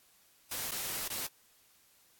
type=noise with dropouts; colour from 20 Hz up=white; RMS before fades=-37 dBFS; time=0.51-1.27 s; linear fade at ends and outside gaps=5 ms; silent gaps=0.712-0.716 / 1.081-1.1 s; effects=white hiss -65 dBFS RMS until 2.19 s + AAC 64 kbps